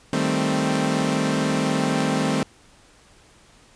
sawtooth chord, A half-diminished seventh, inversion second, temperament equal, 155.56 / 196 / 220 / 261.6 Hz, Eb3 / G3 / A3 / C4, 0 / 0 / 0 / 0 cents, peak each -22 / -23 / -22 / -20 dBFS, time 0.13-2.43 s, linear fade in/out 2 ms, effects pink hiss -53 dBFS RMS until 3.75 s + resampled to 22050 Hz

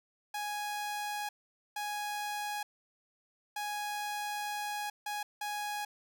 sawtooth tone bursts at uneven times, 830.6 Hz, G#5, in tune, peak -31 dBFS, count 5, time 0.34-1.29 / 1.76-2.63 / 3.56-4.9 / 5.06-5.23 / 5.41-5.85 s, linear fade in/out 5 ms, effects none

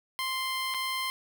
15% pulse tone with dropouts, 1046.5 Hz, C6, in tune, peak -23 dBFS, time 0.19-1.1 s, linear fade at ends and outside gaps 0 ms, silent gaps 0.74-0.745 s, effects none

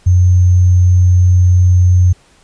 sine tone with sample-and-hold, 90.3 Hz, F#2, 42 cents flat, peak -5 dBFS, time 0.06-2.13 s, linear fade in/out 10 ms, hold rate 6300 Hz, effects pink hiss -49 dBFS RMS until 2.43 s + resampled to 22050 Hz

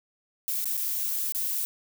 violet noise with dropouts, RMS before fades -29 dBFS, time 0.48-1.65 s, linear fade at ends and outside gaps 0 ms, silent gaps 0.644-0.656 / 0.769-0.775 / 1.322-1.348 s, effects none

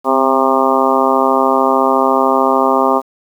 harmonic tone with a mistuned harmonic, 133.7 Hz, C3, 38 cents sharp, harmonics 2 / 3 / 4 / 5 / 6 / 7 / 8 / 9, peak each -18 / -18 / -18 / -18 / -18 / -18 / -18 / -18 dBFS, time 0.04-3.02 s, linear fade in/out 50 ms, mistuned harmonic 2, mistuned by -33 cents, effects 7-bit

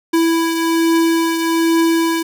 square beating tone pair, 330 / 331.2 Hz, E4 / E4, +2 / +8 cents, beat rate 1.2 Hz, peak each -14 / -23 dBFS, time 0.13-2.23 s, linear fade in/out 10 ms, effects none

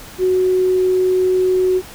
sine tone, 370 Hz, F#4, in tune, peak -12 dBFS, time 0.18-1.82 s, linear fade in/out 50 ms, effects pink hiss -37 dBFS RMS until 1.94 s

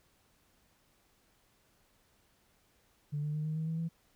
sine tone with pitch steps, 146.83 / 149.74 / 152.71 / 155.74 / 158.83 / 161.98 / 165.19 Hz, D3 / D3 / D#3 / D#3 / D#3 / E3 / E3, 0 / +34 / -32 / +2 / +36 / -30 / +4 cents, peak -31 dBFS, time 3.12-3.89 s, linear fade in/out 20 ms, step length 110 ms, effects tanh soft clip ceiling -28 dBFS + pink hiss -70 dBFS RMS until 4.15 s

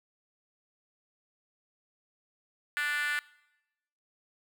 5% pulse tone with high-pass filter, 293.7 Hz, D4, in tune, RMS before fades -31 dBFS, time 2.77-3.19 s, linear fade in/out 0 ms, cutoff 1600 Hz, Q 8.5, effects noise-tail reverb RT60 0.9 s tail -21 dB re dry

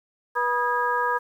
sine tone cluster, 487.1 / 972 / 1238 / 1642 Hz, B4 / B5 / D#6 / G#6, -24 / -28 / -9 / -20 cents, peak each -29 / -24 / -28 / -27 dBFS, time 0.35-1.19 s, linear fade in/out 20 ms, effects 9-bit

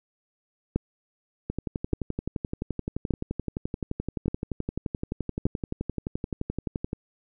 two click trains, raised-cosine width 3 ms, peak -10 / -16 dBFS, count 5 / 64, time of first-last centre 0.76-5.455 / 1.5-6.931 s, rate 0.852 / 11.6 Hz, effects none

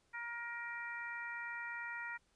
harmonic tone, 471.3 Hz, A#4, 19 cents sharp, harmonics 2 / 3 / 4 / 5, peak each -49 / -46 / -44 / -50 dBFS, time 0.13-2.18 s, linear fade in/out 20 ms, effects pink hiss -75 dBFS RMS until 2.35 s + resampled to 22050 Hz

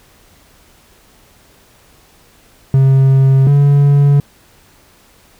triangle tone pair in turn, 134.4 / 142.39 Hz, C3 / C#3, +47 / +47 cents, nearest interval minor second, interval 100 cents, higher second, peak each -4 dBFS, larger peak neither, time 2.74-3.47 / 3.47-4.2 s, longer neither, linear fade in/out 2 ms, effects pink hiss -48 dBFS RMS until 5.39 s

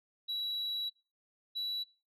sine tone pair in turn, 3909 / 3930 Hz, B7 / B7, -19 / -9 cents, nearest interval unison, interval 10 cents, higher second, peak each -31 / -32 dBFS, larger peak first, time 0.28-0.9 / 1.55-1.84 s, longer first, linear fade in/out 20 ms, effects noise-tail reverb RT60 0.3 s tail -20 dB re dry + tanh soft clip ceiling -32 dBFS

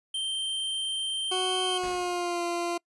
square tone, 3136 Hz, G7, in tune, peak -29 dBFS, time 0.14-1.78 s, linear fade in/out 5 ms
20% pulse tone with pitch glide, 370 to 345.2 Hz, F#4 to F4, 0 to -20 cents, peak -23 dBFS, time 1.31-2.78 s, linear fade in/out 10 ms, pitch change -120 cents, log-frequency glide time 1.63-2.43 s
pink noise with exponential decay, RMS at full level -40 dBFS, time 1.83-2.43 s, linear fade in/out 5 ms, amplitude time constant 130 ms
effects noise-tail reverb RT60 0.1 s tail -26 dB re dry + resampled to 24000 Hz

